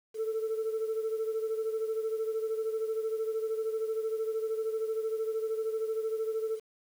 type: beating tone pair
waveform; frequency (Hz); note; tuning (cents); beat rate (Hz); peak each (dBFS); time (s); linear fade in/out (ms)
sine; 440 / 453; A4 / A#4; 0 / -50; 13; -29 / -35; 0.14-6.6; 50
effects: tanh soft clip ceiling -26 dBFS + 9-bit